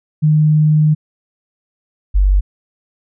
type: tone pair in turn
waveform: sine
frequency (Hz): 153.1 / 48.22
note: D#3 / G1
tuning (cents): -28 / -28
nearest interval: octave + minor sixth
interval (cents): 2000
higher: first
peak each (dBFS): -8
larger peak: neither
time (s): 0.22-0.95 / 2.14-2.41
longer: first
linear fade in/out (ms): 20
effects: none